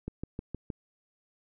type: click train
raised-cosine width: 3 ms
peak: -22 dBFS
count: 5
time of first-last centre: 0.08-0.702 s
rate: 6.43 Hz
effects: none